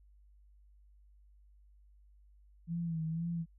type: tone with vibrato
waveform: sine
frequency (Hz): 164.81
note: E3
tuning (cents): 0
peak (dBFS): -33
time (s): 2.67-3.46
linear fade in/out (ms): 50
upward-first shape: sine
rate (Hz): 2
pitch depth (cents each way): 59
effects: added 50 Hz sine -59 dBFS peak until 3.58 s